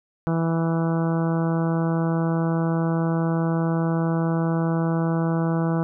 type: harmonic tone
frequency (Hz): 164.81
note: E3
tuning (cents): 0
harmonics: 1 / 2 / 3 / 4 / 5 / 6 / 7 / 8 / 9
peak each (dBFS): -21 / -27 / -31 / -33 / -35 / -37 / -38 / -39 / -40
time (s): 0.27-5.83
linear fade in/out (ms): 0
effects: none